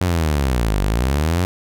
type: linear two-way sweep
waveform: sawtooth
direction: down then up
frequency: 92.5 to 47.17 to 92.5 Hz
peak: -12 dBFS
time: 0.01-1.45 s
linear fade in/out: 0 ms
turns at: 0.81 s
effects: none